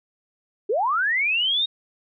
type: linear sweep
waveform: sine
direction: up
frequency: 366.9 to 3769 Hz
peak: -19 dBFS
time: 0.69-1.66 s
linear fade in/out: 10 ms
effects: none